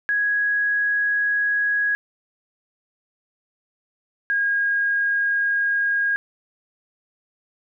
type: tone pair in turn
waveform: sine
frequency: 1661.2 / 1631.7 Hz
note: G#6 / G#6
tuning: 0 / -31 cents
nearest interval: unison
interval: 31 cents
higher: first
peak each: -18 dBFS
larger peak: neither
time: 0.09-1.95 / 4.3-6.16 s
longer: neither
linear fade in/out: 0 ms
effects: none